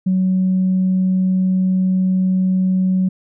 sine tone, 186.4 Hz, F#3, 13 cents sharp, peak -12 dBFS, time 0.06-3.09 s, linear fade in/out 10 ms, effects tanh soft clip ceiling -9 dBFS

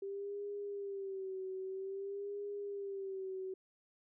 sine tone with vibrato, 392 Hz, G4, in tune, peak -39 dBFS, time 0.02-3.54 s, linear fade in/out 5 ms, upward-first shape sine, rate 0.51 Hz, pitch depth 66 cents each way, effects none

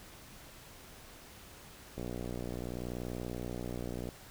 click train, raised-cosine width 2 ms, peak -26 dBFS, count 129, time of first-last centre 1.98-4.089 s, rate 60.7 Hz, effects pink hiss -53 dBFS RMS until 4.3 s

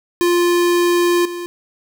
square tone with level steps, 349.2 Hz, F4, in tune, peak -13 / -25 dBFS, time 0.21-1.46 s, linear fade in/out 0 ms, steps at 1.25 s, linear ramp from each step 5 ms, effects none

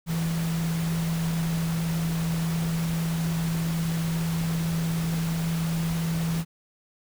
sine tone in noise, 164.81 Hz, E3, in tune, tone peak -24 dBFS, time 0.06-6.45 s, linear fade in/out 50 ms, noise pink, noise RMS -36 dBFS, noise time 0.06-6.45 s, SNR +9 dB, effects none

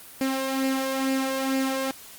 sawtooth tone with flanger, 266.5 Hz, C4, 32 cents sharp, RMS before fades -26 dBFS, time 0.21-1.91 s, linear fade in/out 2 ms, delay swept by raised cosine 0.4 to 1.9 ms, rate 2.2 Hz, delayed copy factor +0.5, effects white hiss -45 dBFS RMS until 2.18 s + Opus 32 kbps

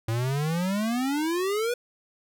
square exponential sweep, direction up, 110 to 493.9 Hz, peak -25 dBFS, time 0.08-1.74 s, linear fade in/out 5 ms, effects none

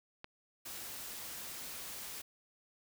click, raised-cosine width 0.3 ms, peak -29 dBFS, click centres 0.244 s
white noise, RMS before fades -45 dBFS, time 0.65-2.22 s, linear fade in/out 10 ms
effects none

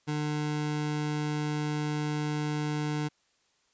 25% pulse tone, 150 Hz, D3, 37 cents sharp, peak -25 dBFS, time 0.07-3.09 s, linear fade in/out 20 ms, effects white hiss -70 dBFS RMS until 3.73 s + resampled to 16000 Hz

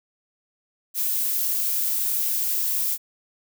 violet noise, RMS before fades -24 dBFS, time 0.94-2.98 s, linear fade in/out 50 ms, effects none

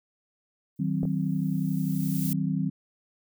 violet noise with exponential growth, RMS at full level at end -33 dBFS, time 0.76-2.33 s, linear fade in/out 1 ms, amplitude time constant 340 ms
sine chord, C diminished, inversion first, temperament just, 156.98 / 188.37 / 261.6 Hz, Eb3 / Gb3 / C4, +16 / +31 / 0 cents, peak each -28 / -28 / -31 dBFS, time 0.79-2.7 s, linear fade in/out 10 ms
clicks, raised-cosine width 2 ms, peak -20 / -24 dBFS, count 2, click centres 1.032 / 1.053 s
effects none

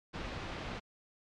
pink low-pass noise, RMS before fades -41 dBFS, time 0.13-0.8 s, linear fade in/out 20 ms, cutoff 3800 Hz, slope 12 dB/octave, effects low-pass 6000 Hz 12 dB/octave + MP3 96 kbps

